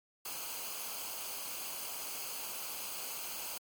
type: noise with comb filter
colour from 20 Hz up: white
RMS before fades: -41 dBFS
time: 0.25-3.58 s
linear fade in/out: 5 ms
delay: 0.54 ms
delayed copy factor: -0.65
effects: MP3 96 kbps